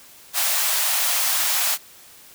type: high-pass noise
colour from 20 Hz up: white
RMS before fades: -21 dBFS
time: 0.33-1.78 s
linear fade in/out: 50 ms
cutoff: 590 Hz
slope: 48 dB/octave
effects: white hiss -47 dBFS RMS until 2.34 s